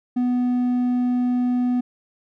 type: tone with hard clipping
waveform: sine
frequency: 247.3 Hz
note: B3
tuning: 3 cents sharp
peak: -19 dBFS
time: 0.16-1.81 s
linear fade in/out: 10 ms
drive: 3 dB
effects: none